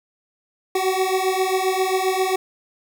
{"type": "beating tone pair", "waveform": "25% pulse", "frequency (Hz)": [372.9, 380.4], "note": ["F#4", "F#4"], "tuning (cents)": [14, 48], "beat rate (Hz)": 7.5, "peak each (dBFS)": -18, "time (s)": [0.75, 2.36], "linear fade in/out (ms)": 5, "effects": ["8-bit"]}